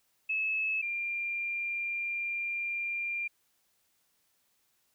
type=tone pair in turn; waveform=sine; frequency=2597 / 2389 Hz; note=E7 / D7; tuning=-26 / +29 cents; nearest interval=minor second; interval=145 cents; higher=first; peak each=-28 / -31 dBFS; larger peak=first; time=0.29-0.82 / 0.82-3.28 s; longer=second; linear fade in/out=10 ms; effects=white hiss -73 dBFS RMS until 4.94 s